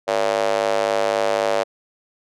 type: tone with high-pass filter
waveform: square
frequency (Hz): 51.91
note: G#1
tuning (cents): 0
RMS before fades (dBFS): -20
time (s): 0.07-1.64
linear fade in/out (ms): 20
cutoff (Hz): 570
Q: 3.7
effects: low-pass 7000 Hz 12 dB/octave